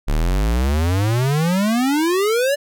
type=exponential sweep; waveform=square; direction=up; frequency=34.65 to 587.3 Hz; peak=-16 dBFS; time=0.07-2.56 s; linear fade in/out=20 ms; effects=none

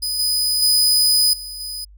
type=tone with level steps; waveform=sawtooth; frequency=4989 Hz; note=D#8; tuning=4 cents sharp; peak=-18 / -14 / -10 / -27 / -24 dBFS; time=0.02-1.85 s; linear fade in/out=10 ms; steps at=0.19 / 0.62 / 1.33 / 1.6 s; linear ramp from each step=5 ms; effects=added 50 Hz sine -42 dBFS peak until 1.97 s

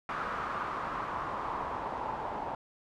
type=noise with low-pass filter sweep; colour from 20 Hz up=white; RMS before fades=-36 dBFS; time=0.09-2.55 s; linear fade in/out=2 ms; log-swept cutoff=1300 to 850 Hz; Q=3.4; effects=none

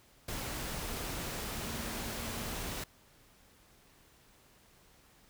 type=tone in noise; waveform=sine; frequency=229.3 Hz; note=A#3; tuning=28 cents flat; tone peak=-47 dBFS; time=1.55-2.56 s; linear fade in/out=5 ms; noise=pink; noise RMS=-39 dBFS; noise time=0.28-2.84 s; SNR=-11 dB; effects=pink hiss -63 dBFS RMS until 5.29 s

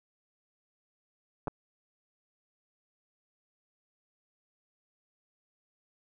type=clicks; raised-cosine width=1 ms; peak=-20 dBFS; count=2; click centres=1.473 / 1.48 s; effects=none

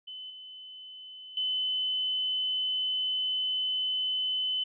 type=tone with level steps; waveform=sine; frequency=3028 Hz; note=F#7; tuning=39 cents sharp; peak=-39 / -43 / -27 dBFS; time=0.07-4.64 s; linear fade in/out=10 ms; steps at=0.3 / 1.37 s; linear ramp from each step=2 ms; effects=none

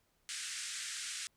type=band-pass noise; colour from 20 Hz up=white; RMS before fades=-42 dBFS; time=0.29-1.27 s; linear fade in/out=0 ms; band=1400 to 9100 Hz; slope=48 dB/octave; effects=pink hiss -75 dBFS RMS until 1.36 s

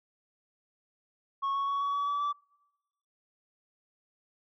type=tone with pitch steps; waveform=sine; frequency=1100 / 1109.6 / 1119.2 / 1129 / 1138.8 / 1148.7 / 1158.7 Hz; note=C#6 / C#6 / C#6 / C#6 / C#6 / D6 / D6; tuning=-14 / +1 / +16 / +31 / +46 / -39 / -24 cents; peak=-25 dBFS; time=1.42-2.33 s; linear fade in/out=20 ms; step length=130 ms; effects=noise-tail reverb RT60 0.9 s tail -26 dB re dry + tanh soft clip ceiling -27 dBFS

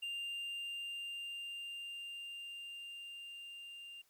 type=tone with level ramp; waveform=triangle; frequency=2794 Hz; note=F7; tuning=in tune; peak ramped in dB=-37 to -47 dBFS; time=0.02-4.02 s; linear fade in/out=10 ms; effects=white hiss -73 dBFS RMS until 4.09 s

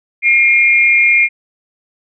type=tone pair together; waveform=sine; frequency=2138 / 2398 Hz; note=C7 / D7; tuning=+37 / +36 cents; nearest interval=major second; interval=199 cents; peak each=-10 dBFS; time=0.22-1.29 s; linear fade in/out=50 ms; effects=none

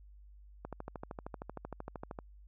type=click train; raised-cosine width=1 ms; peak=-27 dBFS; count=21; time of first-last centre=0.65-2.188 s; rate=13 Hz; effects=added 50 Hz sine -53 dBFS peak until 2.47 s

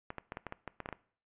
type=clicks; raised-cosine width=0.5 ms; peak=-24 dBFS; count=11; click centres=0.104 / 0.183 / 0.321 / 0.371 / 0.467 / 0.524 / 0.677 / 0.803 / 0.859 / 0.889 / 0.927 s; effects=noise-tail reverb RT60 0.5 s tail -20 dB re dry + resampled to 8000 Hz

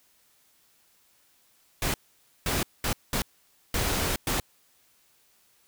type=noise bursts at uneven times; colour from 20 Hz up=pink; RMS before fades=-27 dBFS; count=6; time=1.82-1.94 / 2.46-2.63 / 2.84-2.93 / 3.13-3.22 / 3.74-4.16 / 4.27-4.4 s; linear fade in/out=2 ms; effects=white hiss -64 dBFS RMS until 5.67 s

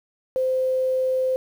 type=tone with quantisation; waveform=sine; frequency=518 Hz; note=C5; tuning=17 cents flat; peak=-19 dBFS; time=0.36-1.36 s; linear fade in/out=0 ms; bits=8; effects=none

